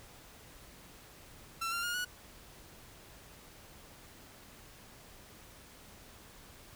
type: tone with pitch steps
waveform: sawtooth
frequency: 1345 / 1384.4 / 1425 / 1466.7 Hz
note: E6 / F6 / F6 / F#6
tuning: +34 / -16 / +34 / -16 cents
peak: -30 dBFS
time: 1.61-2.05 s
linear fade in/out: 10 ms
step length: 110 ms
effects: pink hiss -55 dBFS RMS until 6.75 s